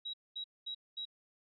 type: tone bursts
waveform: sine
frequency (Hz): 3855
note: B7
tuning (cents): -43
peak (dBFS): -38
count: 4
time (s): 0.05-1.054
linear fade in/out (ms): 10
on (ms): 86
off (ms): 220
effects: none